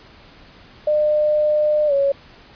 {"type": "tone with pitch glide", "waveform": "sine", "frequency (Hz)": [603, 556.2], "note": ["D5", "C#5"], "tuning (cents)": [46, 6], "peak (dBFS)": -14, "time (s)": [0.87, 2.12], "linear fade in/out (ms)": 5, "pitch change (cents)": -140, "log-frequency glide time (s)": [1.87, 1.93], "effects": ["pink hiss -46 dBFS RMS until 2.55 s", "resampled to 11025 Hz"]}